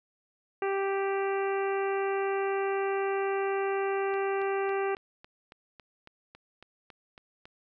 harmonic tone, 392 Hz, G4, in tune, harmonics 1 / 2 / 3 / 4 / 5 / 6 / 7, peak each -28 / -34 / -38 / -40 / -42 / -44 / -45 dBFS, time 0.62-4.95 s, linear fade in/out 2 ms
click train, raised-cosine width 0.3 ms, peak -32 dBFS, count 13, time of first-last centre 4.14-7.455 s, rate 3.62 Hz
effects none

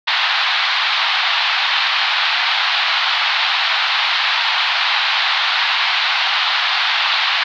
white band-pass noise, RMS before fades -17 dBFS, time 0.07-7.44 s, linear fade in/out 10 ms, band 750 to 4200 Hz, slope 48 dB/octave, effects none

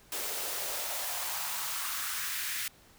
white noise with high-pass filter sweep, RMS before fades -35 dBFS, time 0.12-2.68 s, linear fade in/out 2 ms, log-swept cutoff 390 to 1900 Hz, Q 2.2, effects pink hiss -59 dBFS RMS until 2.98 s

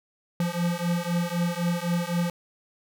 square beating tone pair, 171.3 / 175.2 Hz, F3 / F3, -33 / +6 cents, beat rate 3.9 Hz, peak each -28 dBFS, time 0.4-2.3 s, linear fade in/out 2 ms, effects none

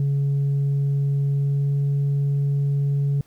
sine tone with pitch glide, 140.1 to 140.91 Hz, C#3 to C#3, +19 to +29 cents, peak -16 dBFS, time 0-3.21 s, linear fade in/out 2 ms, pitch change +10 cents, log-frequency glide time 1.33-1.74 s, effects tanh soft clip ceiling -17 dBFS + pink hiss -60 dBFS RMS until 3.26 s

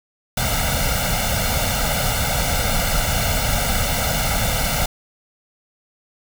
pink noise with comb filter, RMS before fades -20 dBFS, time 0.37-4.86 s, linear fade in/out 5 ms, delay 1.4 ms, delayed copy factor +1, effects none

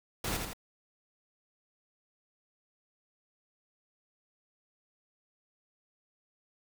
pink noise with echo, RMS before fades -34 dBFS, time 0.24-0.37 s, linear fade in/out 5 ms, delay 82 ms, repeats 2, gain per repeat -4 dB, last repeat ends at 0.534 s, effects none

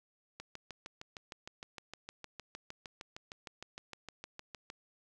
click train, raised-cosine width 0.2 ms, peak -27 dBFS, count 29, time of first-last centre 0.4-4.701 s, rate 6.51 Hz, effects none

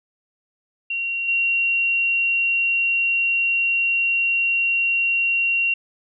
sine tone with level steps, 2750 Hz, F7, 27 cents flat, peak -22 / -17 dBFS, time 0.9-5.74 s, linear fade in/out 5 ms, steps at 1.28 s, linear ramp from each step 5 ms, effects none

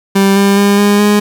30% pulse tone with pitch steps, 196 / 198.74 / 201.5 / 204.3 / 207.2 Hz, G3 / G3 / G3 / G#3 / G#3, 0 / +24 / +48 / -28 / -4 cents, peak -4 dBFS, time 0.15-1.2 s, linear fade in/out 10 ms, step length 210 ms, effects 7-bit

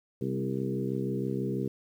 harmonic tone with a mistuned harmonic, 66.2 Hz, C2, 21 cents sharp, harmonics 2 / 3 / 4 / 5 / 6 / 7, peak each -34 / -34 / -37 / -37 / -35 / -40 dBFS, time 0.21-1.68 s, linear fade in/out 5 ms, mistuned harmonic 4, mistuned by -18 cents, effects 10-bit

